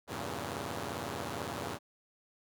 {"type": "chord", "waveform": "5% pulse", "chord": "E diminished seventh", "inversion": "none", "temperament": "equal", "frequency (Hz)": [82.41, 98, 116.54, 138.59], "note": ["E2", "G2", "Bb2", "Db3"], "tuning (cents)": [0, 0, 0, 0], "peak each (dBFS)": -31, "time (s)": [0.07, 1.79], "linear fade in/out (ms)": 50, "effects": []}